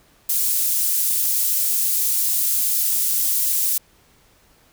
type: high-pass noise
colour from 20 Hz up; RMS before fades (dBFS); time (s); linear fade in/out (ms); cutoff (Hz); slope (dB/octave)
pink; -20; 0.29-3.78; 5; 11000; 12
effects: pink hiss -56 dBFS RMS until 4.72 s